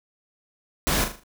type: noise with echo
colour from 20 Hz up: pink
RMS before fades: -23 dBFS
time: 0.87-1.04 s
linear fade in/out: 0 ms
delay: 39 ms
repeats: 5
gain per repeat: -7 dB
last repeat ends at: 1.235 s
effects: none